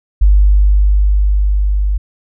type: tone with level ramp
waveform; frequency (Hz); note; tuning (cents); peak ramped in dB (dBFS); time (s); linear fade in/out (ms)
sine; 49.97; G1; +34; -4 to -11; 0.21-1.98; 10
effects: none